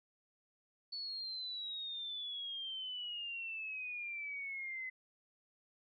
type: exponential sweep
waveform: sine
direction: down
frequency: 4460 to 2028 Hz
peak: -40 dBFS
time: 0.92-4.9 s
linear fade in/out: 10 ms
effects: none